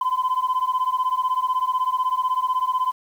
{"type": "beating tone pair", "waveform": "sine", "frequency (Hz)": [1011, 1027], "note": ["B5", "C6"], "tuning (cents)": [40, -33], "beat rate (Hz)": 16, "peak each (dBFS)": [-21, -21], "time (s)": [0.01, 2.92], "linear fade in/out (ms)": 5, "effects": ["tanh soft clip ceiling -15 dBFS", "8-bit"]}